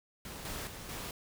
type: noise with level steps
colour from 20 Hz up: pink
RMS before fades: -45 / -40 / -46 / -41 dBFS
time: 0.25-1.11 s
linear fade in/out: 2 ms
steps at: 0.45 / 0.67 / 0.89 s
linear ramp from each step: 2 ms
effects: none